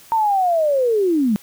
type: linear sweep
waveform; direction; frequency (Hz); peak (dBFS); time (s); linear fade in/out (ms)
sine; down; 919 to 196; -14; 0.12-1.36; 0
effects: white hiss -46 dBFS RMS until 1.42 s